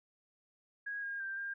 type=tone with pitch steps; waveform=sine; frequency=1648 / 1621 / 1577 / 1602 Hz; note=G#6 / G#6 / G6 / G6; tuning=-14 / -42 / +10 / +37 cents; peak=-37 dBFS; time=0.86-1.54 s; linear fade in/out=10 ms; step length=170 ms; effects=none